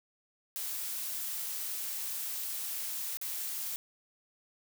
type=noise with dropouts; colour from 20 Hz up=blue; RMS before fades=-37 dBFS; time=0.56-3.76 s; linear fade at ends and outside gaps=0 ms; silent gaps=3.171-3.214 s; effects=none